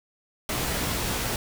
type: noise with comb filter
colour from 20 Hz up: pink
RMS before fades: -28 dBFS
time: 0.49-1.36 s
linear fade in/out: 2 ms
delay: 17 ms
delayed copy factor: +0.5
effects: none